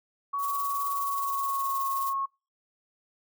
sine tone with pitch glide, 1124 to 1092 Hz, C#6 to C#6, +24 to -26 cents, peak -27 dBFS, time 0.33-2.26 s, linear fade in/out 10 ms, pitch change -50 cents, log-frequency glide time 0.87-1.81 s
violet noise with tremolo, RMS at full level -35 dBFS, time 0.38-2.14 s, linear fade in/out 50 ms, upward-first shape triangle, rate 19 Hz, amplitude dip 60%
effects noise-tail reverb RT60 0.3 s tail -26 dB re dry

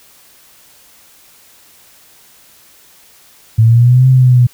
sine linear two-way sweep, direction up then down, 110 to 131 to 121.8 Hz, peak -4 dBFS, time 3.58-4.47 s, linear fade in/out 10 ms, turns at 4.08 s, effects white hiss -45 dBFS RMS until 4.53 s

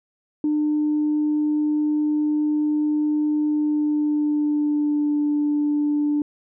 sine tone with pitch glide, 300.8 to 294.8 Hz, D4 to D4, +42 to +7 cents, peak -17 dBFS, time 0.44-6.22 s, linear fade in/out 2 ms, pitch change -35 cents, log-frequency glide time 3.46-5.17 s, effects tanh soft clip ceiling -14 dBFS

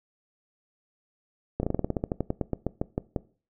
slowing click train, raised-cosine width 2 ms, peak -13 dBFS, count 19, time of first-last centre 1.6-3.162 s, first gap 31 ms, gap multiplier 1.11, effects noise-tail reverb RT60 0.4 s tail -20 dB re dry

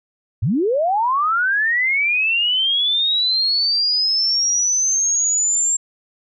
sine linear sweep, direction up, 82.41 to 7459 Hz, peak -15 dBFS, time 0.42-5.77 s, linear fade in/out 10 ms, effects none

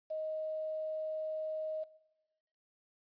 sine tone with quantisation, 626 Hz, D#5, 10 cents sharp, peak -35 dBFS, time 0.1-1.84 s, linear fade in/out 10 ms, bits 10, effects noise-tail reverb RT60 1.0 s tail -20 dB re dry + resampled to 11025 Hz

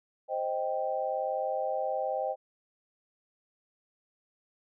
sine chord, C minor, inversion none, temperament equal, 523.3 / 622.3 / 784 Hz, C5 / Eb5 / G5, 0 / 0 / 0 cents, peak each -33 dBFS, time 0.28-2.36 s, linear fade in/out 50 ms, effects none

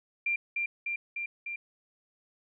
sine tone with echo, 2379 Hz, D7, 22 cents sharp, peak -26 dBFS, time 0.26-0.36 s, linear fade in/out 5 ms, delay 300 ms, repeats 4, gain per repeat -2 dB, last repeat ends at 1.56 s, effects none

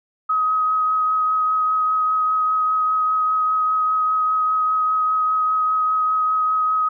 sine tone with vibrato, 1265 Hz, D#6, 28 cents sharp, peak -16 dBFS, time 0.29-6.89 s, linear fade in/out 10 ms, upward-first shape triangle, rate 5 Hz, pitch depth 13 cents each way, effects none

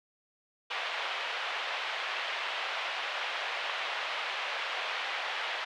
white band-pass noise, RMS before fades -35 dBFS, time 0.7-5.65 s, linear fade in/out 10 ms, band 560 to 3200 Hz, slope 24 dB/octave, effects none

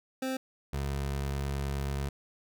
25% pulse tone pair in turn, 261.9 / 69.37 Hz, C4 / C#2, +2 / +2 cents, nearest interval octave + major seventh, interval 2300 cents, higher first, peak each -27 / -27 dBFS, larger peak neither, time 0.22-0.37 / 0.73-2.09 s, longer second, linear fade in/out 5 ms, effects none

